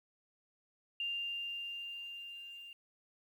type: tone with level ramp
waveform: sine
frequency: 2794 Hz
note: F7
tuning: in tune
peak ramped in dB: -34 to -48 dBFS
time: 1-2.73 s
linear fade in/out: 2 ms
effects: 11-bit